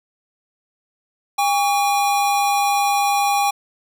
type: tone pair together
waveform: square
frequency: 809 / 1130.6 Hz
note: G#5 / C#6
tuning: -46 / +34 cents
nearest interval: tritone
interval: 580 cents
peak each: -17 / -25 dBFS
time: 1.38-3.51 s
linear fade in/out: 10 ms
effects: none